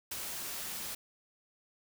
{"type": "noise with ADSR envelope", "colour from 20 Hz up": "white", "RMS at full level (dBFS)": -37, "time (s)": [0.11, 0.95], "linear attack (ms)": 7, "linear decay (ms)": 22, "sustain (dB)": -3, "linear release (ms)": 6, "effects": []}